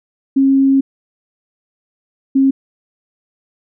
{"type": "tone pair in turn", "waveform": "sine", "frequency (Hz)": [270.9, 269.7], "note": ["C#4", "C#4"], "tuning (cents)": [-40, -47], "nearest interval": "unison", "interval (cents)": 7, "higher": "first", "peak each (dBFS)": -8, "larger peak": "neither", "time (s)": [[0.36, 0.81], [2.35, 2.51]], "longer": "first", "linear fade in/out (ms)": 10, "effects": []}